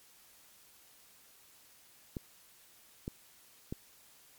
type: clicks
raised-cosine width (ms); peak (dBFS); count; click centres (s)
3; -24; 3; 2.168 / 3.079 / 3.725
effects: white hiss -61 dBFS RMS until 4.38 s + MP3 96 kbps